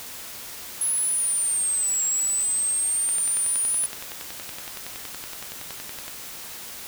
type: linear two-way sweep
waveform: sine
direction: down then up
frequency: 10630 to 7560 to 9870 Hz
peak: -21 dBFS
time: 0.81-3.86 s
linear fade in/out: 2 ms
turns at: 2.03 s
type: click train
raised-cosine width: 0.2 ms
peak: -18 dBFS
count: 33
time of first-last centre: 3.09-6.081 s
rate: 10.7 Hz
effects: white hiss -38 dBFS RMS until 6.87 s